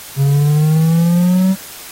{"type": "exponential sweep", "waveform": "triangle", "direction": "up", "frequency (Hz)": [136.2, 192.4], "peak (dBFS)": -7, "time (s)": [0.16, 1.56], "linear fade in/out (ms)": 50, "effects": ["white hiss -33 dBFS RMS until 1.91 s", "AAC 48 kbps"]}